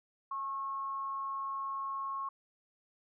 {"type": "tone with amplitude modulation", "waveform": "sine", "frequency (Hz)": 1090, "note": "C#6", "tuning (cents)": -29, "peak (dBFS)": -33, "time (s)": [0.31, 2.29], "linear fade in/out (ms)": 5, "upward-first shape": "sine", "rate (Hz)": 237, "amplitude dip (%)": 35, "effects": []}